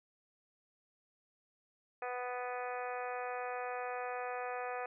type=harmonic tone; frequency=247.9 Hz; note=B3; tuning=7 cents sharp; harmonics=2 / 3 / 4 / 5 / 6 / 7 / 8 / 9 / 10; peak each=-42 / -41 / -49 / -46 / -50 / -49 / -53 / -56 / -51 dBFS; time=2.02-4.86 s; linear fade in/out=2 ms; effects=none